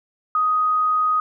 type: tone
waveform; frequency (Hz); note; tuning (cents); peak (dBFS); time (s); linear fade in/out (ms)
sine; 1250; D#6; +8; -16; 0.35-1.2; 2
effects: none